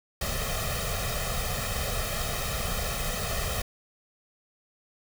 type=noise with comb filter; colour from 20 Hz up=pink; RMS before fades=-30 dBFS; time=0.21-3.62 s; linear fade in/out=5 ms; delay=1.6 ms; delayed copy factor=+0.95; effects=none